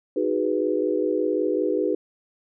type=chord; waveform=sine; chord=G# minor seventh; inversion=second; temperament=equal; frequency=311.1 / 370 / 415.3 / 493.9 Hz; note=D#4 / F#4 / G#4 / B4; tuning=0 / 0 / 0 / 0 cents; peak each=-26 dBFS; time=0.16-1.95 s; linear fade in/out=5 ms; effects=none